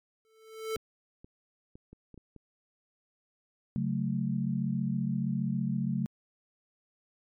square tone with exponential growth, 441.3 Hz, A4, 5 cents sharp, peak -29 dBFS, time 0.25-0.76 s, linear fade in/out 0 ms, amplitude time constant 110 ms
clicks, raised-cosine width 3 ms, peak -36 dBFS, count 7, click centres 0.766 / 1.245 / 1.755 / 1.93 / 2.143 / 2.177 / 2.363 s
sine chord, F# minor, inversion second, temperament equal, 138.59 / 185 / 220 Hz, C#3 / F#3 / A3, 0 / 0 / 0 cents, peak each -32 dBFS, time 3.76-6.06 s, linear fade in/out 0 ms
effects MP3 96 kbps

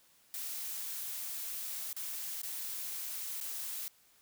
blue noise with dropouts, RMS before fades -40 dBFS, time 0.34-3.88 s, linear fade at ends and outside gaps 0 ms, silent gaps 1.929-1.965 / 2.417-2.433 / 3.402-3.411 s, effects white hiss -66 dBFS RMS until 4.21 s

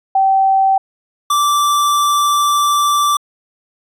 sine / square tone pair in turn, 773 / 1168.7 Hz, G5 / D6, -24 / -9 cents, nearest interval perfect fifth, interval 715 cents, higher second, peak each -9 / -12 dBFS, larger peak first, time 0.15-0.78 / 1.3-3.17 s, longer second, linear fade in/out 5 ms, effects resampled to 32000 Hz

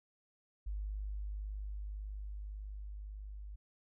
sine tone with level ramp, 50.9 Hz, G#1, 34 cents flat, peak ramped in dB -36 to -44 dBFS, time 0.66-3.56 s, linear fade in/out 10 ms, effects none

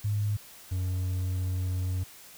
sine / triangle tone pair in turn, 103.83 / 91.65 Hz, G#2 / F#2, 0 / -16 cents, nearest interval major second, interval 216 cents, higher first, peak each -25 dBFS, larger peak neither, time 0.04-0.37 / 0.71-2.04 s, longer second, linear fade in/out 10 ms, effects white hiss -50 dBFS RMS until 2.37 s

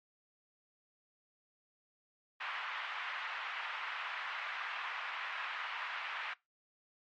pink band-pass noise, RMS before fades -41 dBFS, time 2.4-6.34 s, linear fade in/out 10 ms, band 990 to 2800 Hz, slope 24 dB/octave, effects noise-tail reverb RT60 0.2 s tail -21 dB re dry + MP3 48 kbps

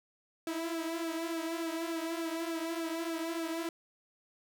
sawtooth tone with flanger, 329.6 Hz, E4, in tune, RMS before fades -36 dBFS, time 0.47-3.69 s, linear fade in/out 2 ms, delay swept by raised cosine 0.96 to 5.46 ms, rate 3.4 Hz, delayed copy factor -0.65, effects none

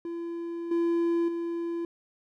triangle tone with level steps, 338.8 Hz, E4, 48 cents sharp, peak -30 / -21 / -27 dBFS, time 0.05-1.85 s, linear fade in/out 2 ms, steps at 0.71 / 1.28 s, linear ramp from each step 5 ms, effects none

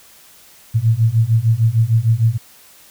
sine beating tone pair, 110 / 116.6 Hz, A2 / A#2, 0 / +1 cents, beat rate 6.6 Hz, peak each -15 / -14 dBFS, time 0.74-2.38 s, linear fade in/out 20 ms, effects white hiss -46 dBFS RMS until 2.9 s

